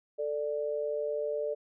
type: tone pair together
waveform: sine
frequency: 442 / 590 Hz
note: A4 / D5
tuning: +8 / +8 cents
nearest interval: perfect fourth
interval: 500 cents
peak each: -33 / -32 dBFS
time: 0.18-1.55 s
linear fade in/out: 20 ms
effects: none